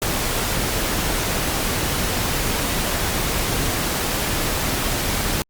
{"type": "noise", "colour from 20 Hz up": "pink", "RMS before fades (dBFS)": -22, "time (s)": [0.02, 5.42], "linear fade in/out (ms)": 0, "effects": ["Opus 48 kbps"]}